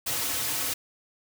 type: noise with comb filter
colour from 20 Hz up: white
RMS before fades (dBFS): -29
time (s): 0.06-0.74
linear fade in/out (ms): 10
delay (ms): 5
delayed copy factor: -0.7
effects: none